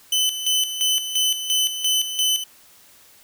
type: tone with tremolo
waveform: sawtooth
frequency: 3027 Hz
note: F#7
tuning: 39 cents sharp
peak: -14 dBFS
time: 0.12-2.44 s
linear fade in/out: 5 ms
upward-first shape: square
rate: 2.9 Hz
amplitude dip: 65%
effects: white hiss -51 dBFS RMS until 3.23 s